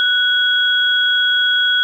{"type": "tone pair together", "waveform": "sine", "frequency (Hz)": [1480, 3322], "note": ["F#6", "G#7"], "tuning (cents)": [0, 0], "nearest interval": "octave + major second", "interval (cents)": 1400, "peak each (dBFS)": -15, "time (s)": [0, 1.83], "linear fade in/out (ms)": 0, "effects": ["8-bit"]}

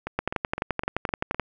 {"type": "two click trains", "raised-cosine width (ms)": 0.5, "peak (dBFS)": [-15, -9], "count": [6, 15], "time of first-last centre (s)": [[0.07, 1.346], [0.19, 1.397]], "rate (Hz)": [3.92, 11.6], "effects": []}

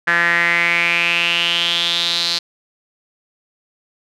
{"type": "tone with band-pass filter sweep", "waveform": "sawtooth", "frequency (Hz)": 171.1, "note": "F3", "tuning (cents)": -35, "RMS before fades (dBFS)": -17, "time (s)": [0.07, 2.39], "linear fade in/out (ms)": 10, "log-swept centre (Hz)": [1700, 4300], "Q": 6.2, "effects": []}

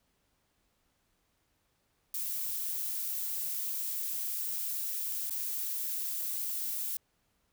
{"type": "noise with dropouts", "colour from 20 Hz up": "violet", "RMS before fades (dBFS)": -35, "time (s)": [2.14, 6.97], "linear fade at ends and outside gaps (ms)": 2, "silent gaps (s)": [5.297, 5.307], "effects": ["pink hiss -75 dBFS RMS until 7.52 s"]}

